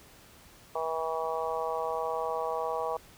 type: harmonic tone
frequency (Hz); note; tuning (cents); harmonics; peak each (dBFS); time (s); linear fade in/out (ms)
161.5; E3; -35; 3 / 4 / 5 / 6 / 7; -34 / -35 / -36 / -37 / -37; 0.75-2.97; 5
effects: pink hiss -55 dBFS RMS until 3.17 s